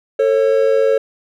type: tone pair together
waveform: triangle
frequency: 446.5 / 545.6 Hz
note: A4 / C#5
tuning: +25 / -28 cents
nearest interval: minor third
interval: 347 cents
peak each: -12 dBFS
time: 0.19-0.98 s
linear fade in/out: 5 ms
effects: none